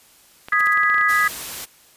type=clicks; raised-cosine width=0.3 ms; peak=-18 dBFS; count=10; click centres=0.485 / 0.531 / 0.606 / 0.671 / 0.774 / 0.834 / 0.9 / 0.944 / 0.982 / 1.012 s
type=chord; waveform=sine; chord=G# minor; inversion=second; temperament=equal; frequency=1244.5 / 1661.2 / 1975.5 Hz; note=D#6 / G#6 / B6; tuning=0 / 0 / 0 cents; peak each=-19 dBFS; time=0.52-1.28 s; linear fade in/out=5 ms
type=noise bursts; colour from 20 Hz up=blue; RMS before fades=-37 dBFS; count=3; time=0.59-0.737 s; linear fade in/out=5 ms; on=21 ms; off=42 ms
type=noise; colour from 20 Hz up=white; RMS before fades=-31 dBFS; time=1.08-1.66 s; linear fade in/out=20 ms
effects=white hiss -52 dBFS RMS until 1.96 s + resampled to 32000 Hz